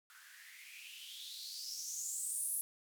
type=noise with band-pass filter sweep; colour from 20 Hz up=violet; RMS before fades=-44 dBFS; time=0.1-2.61 s; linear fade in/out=0 ms; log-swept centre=1400 to 11000 Hz; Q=6.7; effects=none